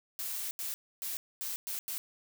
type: noise bursts at uneven times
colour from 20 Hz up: blue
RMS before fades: -37 dBFS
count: 6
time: 0.19-0.51 / 0.59-0.74 / 1.02-1.17 / 1.41-1.56 / 1.67-1.79 / 1.88-1.98 s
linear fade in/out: 0 ms
effects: none